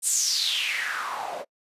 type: noise with band-pass filter sweep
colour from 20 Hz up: white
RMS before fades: -27 dBFS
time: 0.02-1.45 s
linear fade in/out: 50 ms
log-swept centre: 9000 to 540 Hz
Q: 5.6
effects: noise-tail reverb RT60 0.1 s tail -26 dB re dry + resampled to 32000 Hz